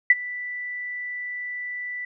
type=tone with ADSR envelope; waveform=sine; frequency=1975.5 Hz; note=B6; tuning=in tune; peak=-8 dBFS; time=0.1-2.05 s; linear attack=4 ms; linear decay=33 ms; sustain=-21 dB; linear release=4 ms; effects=none